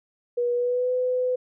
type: tone with pitch glide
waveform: sine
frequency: 483.3 to 503.5 Hz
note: B4 to B4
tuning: -38 to +33 cents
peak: -21 dBFS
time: 0.37-1.36 s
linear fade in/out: 10 ms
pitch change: +71 cents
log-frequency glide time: 0.53-0.92 s
effects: none